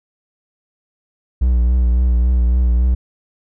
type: tone with vibrato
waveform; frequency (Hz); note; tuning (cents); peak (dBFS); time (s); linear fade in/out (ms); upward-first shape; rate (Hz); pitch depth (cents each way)
triangle; 60.9; B1; -24; -9; 1.41-2.95; 10; triangle; 3.6; 58
effects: none